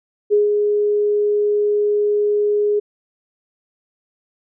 sine tone with ADSR envelope, 415.3 Hz, G#4, in tune, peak -10 dBFS, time 0.3-2.8 s, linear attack 31 ms, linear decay 150 ms, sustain -4 dB, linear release 13 ms, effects none

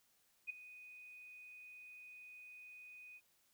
sine tone with ADSR envelope, 2489 Hz, D#7, in tune, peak -37 dBFS, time 0.47-3.21 s, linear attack 29 ms, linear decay 9 ms, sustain -16 dB, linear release 48 ms, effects white hiss -75 dBFS RMS until 3.53 s

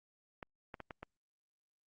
clicks, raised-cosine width 0.5 ms, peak -29 dBFS, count 5, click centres 0.428 / 0.742 / 0.803 / 0.908 / 1.03 s, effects Opus 48 kbps

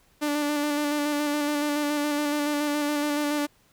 sawtooth tone with vibrato, 294.1 Hz, D4, 3 cents sharp, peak -20 dBFS, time 0.21-3.47 s, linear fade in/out 20 ms, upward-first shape square, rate 7.1 Hz, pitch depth 20 cents each way, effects pink hiss -62 dBFS RMS until 3.72 s

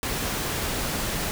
pink noise, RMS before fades -28 dBFS, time 0.03-1.31 s, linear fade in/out 0 ms, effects none

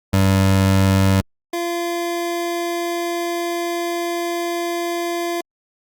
25% pulse tone pair in turn, 96.4 / 343.5 Hz, G2 / F4, -28 / -29 cents, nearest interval octave + minor seventh, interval 2199 cents, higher second, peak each -9 / -17 dBFS, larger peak first, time 0.13-1.21 / 1.53-5.41 s, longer second, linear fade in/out 5 ms, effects Opus 48 kbps

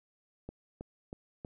click train, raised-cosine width 2 ms, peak -28 dBFS, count 4, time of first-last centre 0.49-1.448 s, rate 3.13 Hz, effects none

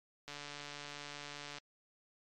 click train, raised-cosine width 0.2 ms, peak -28 dBFS, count 190, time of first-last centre 0.28-1.583 s, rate 145 Hz, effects MP3 64 kbps

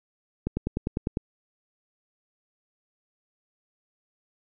click train, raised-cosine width 3 ms, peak -13 dBFS, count 8, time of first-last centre 0.47-1.171 s, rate 9.98 Hz, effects none

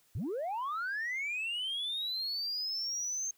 sine linear sweep, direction up, 73.42 to 6390 Hz, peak -31 dBFS, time 0.15-3.31 s, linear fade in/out 5 ms, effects tanh soft clip ceiling -31 dBFS + white hiss -68 dBFS RMS until 3.37 s

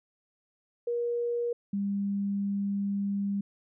sine tone pair in turn, 475.8 / 200 Hz, A#4 / G3, +35 / +35 cents, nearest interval octave + minor third, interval 1500 cents, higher first, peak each -27 dBFS, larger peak neither, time 0.87-1.53 / 1.73-3.41 s, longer second, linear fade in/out 5 ms, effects none

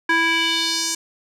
square tone with band-pass filter sweep, 329.6 Hz, E4, in tune, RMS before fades -20 dBFS, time 0.09-0.95 s, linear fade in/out 5 ms, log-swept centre 1600 to 6900 Hz, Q 2.3, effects none

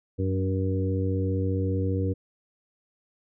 harmonic tone with a mistuned harmonic, 95 Hz, F#2, 46 cents sharp, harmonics 1 / 2 / 3 / 4 / 5, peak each -25 / -34 / -31 / -36 / -32 dBFS, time 0.18-2.14 s, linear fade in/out 20 ms, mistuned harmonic 2, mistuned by -21 cents, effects none

